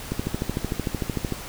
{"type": "click train", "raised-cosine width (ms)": 3, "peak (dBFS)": -12, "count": 17, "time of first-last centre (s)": [0.12, 1.323], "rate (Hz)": 13.3, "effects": ["pink hiss -37 dBFS RMS until 1.48 s"]}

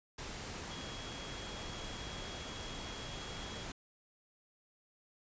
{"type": "tone in noise", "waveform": "sine", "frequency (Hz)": 3310, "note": "G#7", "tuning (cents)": -6, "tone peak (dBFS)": -50, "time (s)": [0.7, 3.64], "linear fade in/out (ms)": 5, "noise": "pink", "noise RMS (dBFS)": -44, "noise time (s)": [0.18, 3.72], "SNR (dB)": -9, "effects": ["resampled to 16000 Hz"]}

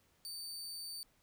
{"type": "tone", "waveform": "sawtooth", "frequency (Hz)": 4581, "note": "D8", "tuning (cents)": -44, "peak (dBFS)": -40, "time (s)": [0.25, 1.03], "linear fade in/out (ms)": 0, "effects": ["pink hiss -72 dBFS RMS until 1.22 s"]}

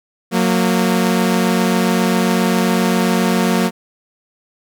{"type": "tone pair together", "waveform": "sawtooth", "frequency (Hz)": [182.55, 230], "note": ["F#3", "A#3"], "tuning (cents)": [-23, -23], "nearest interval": "major third", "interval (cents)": 400, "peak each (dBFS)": -12, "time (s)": [0.31, 3.71], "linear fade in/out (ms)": 50, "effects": []}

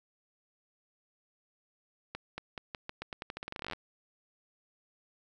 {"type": "accelerating click train", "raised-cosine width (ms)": 0.3, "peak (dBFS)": -22, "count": 23, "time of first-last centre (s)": [2.15, 3.733], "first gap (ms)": 230, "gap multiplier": 0.86, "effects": []}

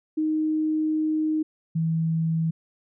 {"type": "tone pair in turn", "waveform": "sine", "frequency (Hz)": [311.1, 162.44], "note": ["D#4", "E3"], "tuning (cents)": [0, -25], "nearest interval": "major seventh", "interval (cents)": 1125, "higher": "first", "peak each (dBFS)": -21, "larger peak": "neither", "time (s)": [[0.17, 1.43], [1.75, 2.51]], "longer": "first", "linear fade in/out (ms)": 10, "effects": []}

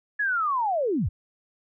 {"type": "linear sweep", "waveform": "sine", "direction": "down", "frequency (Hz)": [1721, 55], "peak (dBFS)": -22, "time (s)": [0.19, 1.09], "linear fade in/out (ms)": 10, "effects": []}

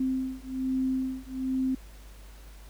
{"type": "beating tone pair", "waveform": "sine", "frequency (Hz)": [260.5, 261.7], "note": ["C4", "C4"], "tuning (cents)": [-7, 0], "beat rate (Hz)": 1.2, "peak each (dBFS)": -30, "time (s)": [0, 1.75], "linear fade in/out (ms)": 5, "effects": ["added 50 Hz sine -45 dBFS peak until 2.69 s", "pink hiss -55 dBFS RMS until 2.69 s"]}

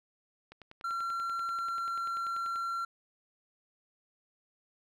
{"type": "click train", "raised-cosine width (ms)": 0.3, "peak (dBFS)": -33, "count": 22, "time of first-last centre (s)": [0.52, 2.559], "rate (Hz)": 10.3}
{"type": "tone", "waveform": "triangle", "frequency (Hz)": 1365, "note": "F6", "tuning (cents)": -40, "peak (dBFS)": -30, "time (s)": [0.84, 2.85], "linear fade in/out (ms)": 5}
{"effects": []}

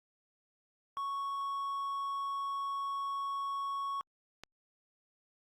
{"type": "tone", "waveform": "triangle", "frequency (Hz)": 1108.7, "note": "C#6", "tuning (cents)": 0, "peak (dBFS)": -32, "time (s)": [0.97, 4.01], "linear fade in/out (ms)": 0}
{"type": "click", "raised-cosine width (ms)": 0.2, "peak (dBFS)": -28, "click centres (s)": 4.436}
{"effects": ["Opus 48 kbps"]}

